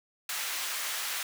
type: high-pass noise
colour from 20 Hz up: pink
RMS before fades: -34 dBFS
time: 0.29-1.23 s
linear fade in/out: 2 ms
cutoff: 1400 Hz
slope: 12 dB/octave
effects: none